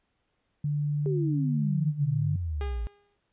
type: tone with pitch glide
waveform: sine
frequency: 146.83 to 148.11 Hz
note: D3 to D3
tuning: 0 to +15 cents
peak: -25 dBFS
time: 0.64-2.36 s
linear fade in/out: 5 ms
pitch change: +15 cents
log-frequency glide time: 1.53-1.67 s
type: exponential sweep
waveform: sine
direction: down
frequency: 403.7 to 53 Hz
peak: -28 dBFS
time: 1.06-2.87 s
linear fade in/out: 0 ms
type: tone with exponential decay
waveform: sawtooth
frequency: 407.2 Hz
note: G#4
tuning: 34 cents flat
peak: -30 dBFS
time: 2.61-3.17 s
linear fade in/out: 0 ms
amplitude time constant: 120 ms
effects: pink hiss -75 dBFS RMS until 3.32 s + resampled to 8000 Hz